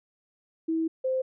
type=tone pair in turn; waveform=sine; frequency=324.1 / 520.2 Hz; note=E4 / C5; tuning=-29 / -10 cents; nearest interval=minor sixth; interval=819 cents; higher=second; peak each=-24 dBFS; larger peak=neither; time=0.68-0.88 / 1.04-1.22 s; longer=first; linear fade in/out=10 ms; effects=none